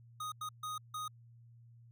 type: tone bursts at uneven times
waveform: square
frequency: 1244.5 Hz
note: D#6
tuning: in tune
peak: -39 dBFS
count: 4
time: 0.2-0.32 / 0.41-0.49 / 0.63-0.78 / 0.94-1.08 s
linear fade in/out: 5 ms
effects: added 117 Hz sine -56 dBFS peak until 1.91 s